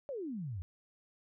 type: exponential sweep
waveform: sine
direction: down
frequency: 592 to 81 Hz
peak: -37 dBFS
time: 0.09-0.62 s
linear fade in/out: 0 ms
effects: none